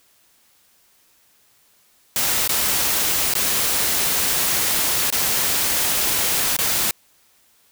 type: noise with dropouts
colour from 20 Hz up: white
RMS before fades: -20 dBFS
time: 2.16-6.91 s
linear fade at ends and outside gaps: 1 ms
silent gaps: 2.476-2.492 / 3.338-3.352 / 5.103-5.125 / 6.566-6.588 s
effects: white hiss -58 dBFS RMS until 7.71 s